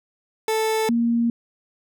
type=tone pair in turn; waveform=30% pulse / sine; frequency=440 / 234 Hz; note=A4 / A#3; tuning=0 / +7 cents; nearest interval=major seventh; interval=1093 cents; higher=first; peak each=-17 dBFS; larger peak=neither; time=0.48-0.89 / 0.89-1.3 s; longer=neither; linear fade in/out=2 ms; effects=none